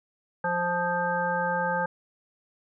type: harmonic tone with a mistuned harmonic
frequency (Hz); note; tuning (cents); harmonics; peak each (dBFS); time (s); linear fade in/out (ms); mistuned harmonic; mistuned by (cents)
175.1; F3; +5; 1 / 3 / 5 / 7 / 9; -34 / -30 / -28 / -35 / -30; 0.44-1.86; 5; 7; +20
effects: none